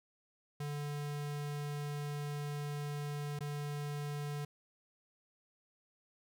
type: tone with dropouts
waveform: square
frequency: 146 Hz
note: D3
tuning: 10 cents flat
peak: -38 dBFS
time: 0.6-4.45 s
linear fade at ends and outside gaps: 5 ms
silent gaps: 3.391-3.406 s
effects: none